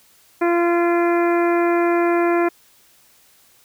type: harmonic tone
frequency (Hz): 344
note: F4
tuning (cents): -26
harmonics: 1 / 2 / 3 / 4 / 5 / 6 / 7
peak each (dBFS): -16 / -22 / -26 / -28 / -30 / -32 / -33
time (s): 0.41-2.49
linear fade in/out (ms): 10
effects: white hiss -54 dBFS RMS until 3.64 s